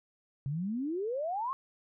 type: exponential sweep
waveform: sine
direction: up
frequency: 131.6 to 1108.7 Hz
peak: -31 dBFS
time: 0.46-1.53 s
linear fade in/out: 0 ms
effects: none